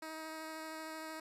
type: tone with vibrato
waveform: 10% pulse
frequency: 316.6 Hz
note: D#4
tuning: 30 cents sharp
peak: -35 dBFS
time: 0.02-1.2 s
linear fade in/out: 5 ms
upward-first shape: sine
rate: 13 Hz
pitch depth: 10 cents each way
effects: resampled to 32000 Hz + 12-bit